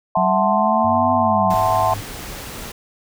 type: chord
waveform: sine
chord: F# half-diminished seventh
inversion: third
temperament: equal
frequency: 659.3 / 740 / 880 / 1046.5 Hz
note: E5 / F#5 / A5 / C6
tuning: 0 / 0 / 0 / 0 cents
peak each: -20 dBFS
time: 0.15-1.94 s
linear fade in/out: 5 ms
type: exponential two-way sweep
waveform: sine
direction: up then down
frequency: 182.7 to 249.1 to 182.7 Hz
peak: -21 dBFS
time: 0.17-1.54 s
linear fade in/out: 0 ms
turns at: 1.13 s
type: tone with pitch glide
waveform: sine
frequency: 98.2 to 102.96 Hz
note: G2 to G#2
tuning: +4 to -15 cents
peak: -27 dBFS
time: 0.84-2.01 s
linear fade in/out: 5 ms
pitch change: +81 cents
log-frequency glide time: 1.02-1.69 s
type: noise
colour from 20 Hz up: pink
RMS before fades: -32 dBFS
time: 1.5-2.72 s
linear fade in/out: 5 ms
effects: none